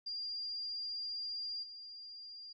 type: tone with level steps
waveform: sine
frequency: 4795 Hz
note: D8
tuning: 35 cents sharp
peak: -38 / -47 dBFS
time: 0.06-2.53 s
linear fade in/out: 10 ms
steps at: 1.62 s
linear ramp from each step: 20 ms
effects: none